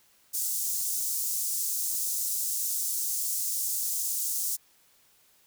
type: high-pass noise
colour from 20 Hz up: pink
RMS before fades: -30 dBFS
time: 0.33-4.57 s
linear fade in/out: 20 ms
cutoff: 6500 Hz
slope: 24 dB/octave
effects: white hiss -63 dBFS RMS until 5.46 s